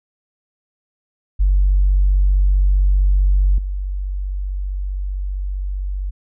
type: tone with level steps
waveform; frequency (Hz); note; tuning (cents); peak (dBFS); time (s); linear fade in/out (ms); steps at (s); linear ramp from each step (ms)
sine; 47.67; G1; -48; -10 / -20; 1.39-6.11; 20; 3.58; 2
effects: tanh soft clip ceiling -6 dBFS